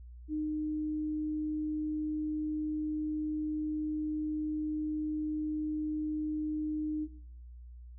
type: tone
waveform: sine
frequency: 306.1 Hz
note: D#4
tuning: 28 cents flat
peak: -31 dBFS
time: 0.28-7.08 s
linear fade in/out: 50 ms
effects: noise-tail reverb RT60 0.7 s tail -18 dB re dry + added 60 Hz sine -46 dBFS peak until 7.98 s